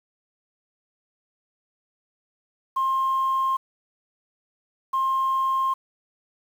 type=tone pair in turn; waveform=sine; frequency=1062 / 1062 Hz; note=C6 / C6; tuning=+25 / +25 cents; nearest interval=unison; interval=0 cents; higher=neither; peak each=-19 / -19 dBFS; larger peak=neither; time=2.76-3.57 / 4.93-5.74 s; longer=neither; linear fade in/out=10 ms; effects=tanh soft clip ceiling -16 dBFS + 8-bit